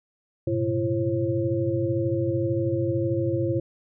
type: tone cluster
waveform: sine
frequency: 101.4 / 119.5 / 132.7 / 339 / 536 Hz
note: G#2 / A#2 / C3 / E4 / C5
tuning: -41 / +43 / +25 / +49 / +42 cents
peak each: -31 / -29 / -32 / -25 / -29 dBFS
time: 0.47-3.6 s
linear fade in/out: 5 ms
effects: none